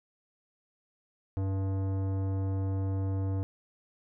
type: tone with tanh clipping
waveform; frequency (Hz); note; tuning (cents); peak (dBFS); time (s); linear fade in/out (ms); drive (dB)
sine; 96.4; G2; -28; -30; 1.37-3.43; 0; 16
effects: none